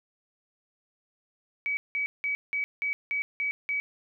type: tone bursts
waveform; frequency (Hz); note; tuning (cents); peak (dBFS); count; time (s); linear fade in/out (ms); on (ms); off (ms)
sine; 2276; C#7; +45; -26; 8; 1.66-3.8; 0; 110; 180
effects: 11-bit